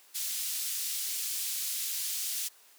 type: band-pass noise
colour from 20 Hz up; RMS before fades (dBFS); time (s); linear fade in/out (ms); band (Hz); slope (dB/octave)
white; -34; 0.14-2.49; 20; 3500 to 16000; 12
effects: white hiss -59 dBFS RMS until 2.78 s + high-pass 400 Hz 12 dB/octave